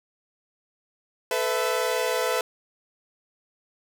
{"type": "chord", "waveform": "sawtooth", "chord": "A suspended second", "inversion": "none", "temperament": "equal with one note detuned", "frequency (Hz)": [440, 501.1, 659.3], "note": ["A4", "B4", "E5"], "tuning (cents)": [0, 25, 0], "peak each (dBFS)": [-25, -22, -25], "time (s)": [1.31, 2.41], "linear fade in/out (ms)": 2, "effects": []}